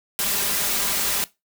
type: noise with comb filter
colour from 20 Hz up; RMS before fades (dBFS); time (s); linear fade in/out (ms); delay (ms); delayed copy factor
white; -23; 0.19-1.24; 0; 5; +0.5
effects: noise-tail reverb RT60 0.2 s tail -18 dB re dry